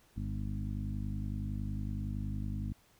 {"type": "harmonic tone with a mistuned harmonic", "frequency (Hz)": 50.8, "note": "G#1", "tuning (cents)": -38, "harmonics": [1, 2, 3, 4, 5, 6], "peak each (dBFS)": [-38, -38, -45, -42, -46, -51], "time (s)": [0.16, 2.73], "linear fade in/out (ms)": 10, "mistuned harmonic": 5, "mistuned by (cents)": -24, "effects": ["pink hiss -66 dBFS RMS until 2.99 s"]}